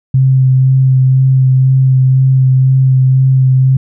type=tone with vibrato; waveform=sine; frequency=131.3 Hz; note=C3; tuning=6 cents sharp; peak=-5 dBFS; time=0.14-3.77 s; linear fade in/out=5 ms; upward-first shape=sine; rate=2 Hz; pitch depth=14 cents each way; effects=none